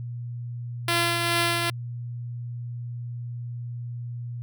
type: tone with tremolo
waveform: 5% pulse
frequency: 341.7 Hz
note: F4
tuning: 38 cents flat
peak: -9 dBFS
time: 0.88-1.7 s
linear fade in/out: 2 ms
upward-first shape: triangle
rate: 2.4 Hz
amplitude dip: 40%
effects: added 120 Hz sine -31 dBFS peak until 4.42 s